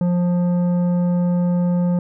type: tone with tanh clipping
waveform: triangle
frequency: 176.5 Hz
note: F3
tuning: 19 cents sharp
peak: -17 dBFS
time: 0.01-1.99 s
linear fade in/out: 2 ms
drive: 14 dB
effects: none